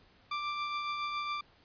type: tone with tremolo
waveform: sawtooth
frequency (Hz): 1178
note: D6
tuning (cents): +5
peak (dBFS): -28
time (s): 0.31-1.41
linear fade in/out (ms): 5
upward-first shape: triangle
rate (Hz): 7.2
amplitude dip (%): 35
effects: pink hiss -63 dBFS RMS until 1.64 s + resampled to 11025 Hz